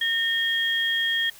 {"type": "tone pair together", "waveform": "sine", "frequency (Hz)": [1830, 3256], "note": ["A#6", "G#7"], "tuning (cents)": [-32, -35], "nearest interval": "minor seventh", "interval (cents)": 997, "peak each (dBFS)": -24, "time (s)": [0.01, 1.3], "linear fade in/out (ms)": 5, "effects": ["white hiss -48 dBFS RMS until 1.39 s"]}